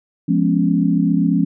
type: chord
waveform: sine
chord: C# dominant seventh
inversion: first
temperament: just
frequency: 173.24 / 207.9 / 249.5 / 277.2 Hz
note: E#3 / G#3 / B3 / C#4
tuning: -14 / +2 / +18 / 0 cents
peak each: -17 / -19 / -22 / -18 dBFS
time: 0.28-1.45 s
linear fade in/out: 10 ms
effects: none